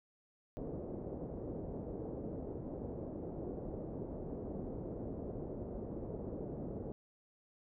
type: low-pass noise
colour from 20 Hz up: white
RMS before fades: -43 dBFS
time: 0.57-6.92 s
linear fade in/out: 0 ms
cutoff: 500 Hz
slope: 24 dB/octave
effects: none